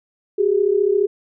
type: tone pair together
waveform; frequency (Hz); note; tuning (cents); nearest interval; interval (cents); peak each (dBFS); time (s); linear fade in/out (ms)
sine; 378.3 / 412.8; F#4 / G#4; +38 / -10; major second; 152; -18 / -16; 0.38-1.07; 10
effects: none